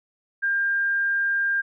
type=tone; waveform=sine; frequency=1600 Hz; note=G6; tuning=35 cents sharp; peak=-20 dBFS; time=0.42-1.62 s; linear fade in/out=20 ms; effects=none